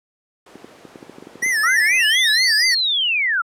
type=noise; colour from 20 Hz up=brown; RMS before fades=-34 dBFS; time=0.46-2.05 s; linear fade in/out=5 ms
type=clicks; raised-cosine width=3 ms; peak=-15 dBFS; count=12; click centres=0.556 / 0.645 / 0.852 / 0.958 / 1.028 / 1.096 / 1.184 / 1.225 / 1.271 / 1.356 / 1.427 / 1.462 s
type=tone with vibrato; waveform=square; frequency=1882 Hz; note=A#6; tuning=16 cents sharp; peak=-17 dBFS; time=1.42-2.75 s; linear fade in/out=10 ms; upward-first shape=sine; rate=4.2 Hz; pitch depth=170 cents each way
type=linear two-way sweep; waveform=sine; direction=up then down; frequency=1224 to 5000 to 1306 Hz; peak=-16 dBFS; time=1.63-3.42 s; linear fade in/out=10 ms; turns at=2.6 s
effects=high-pass 400 Hz 12 dB/octave + low-pass 12000 Hz 12 dB/octave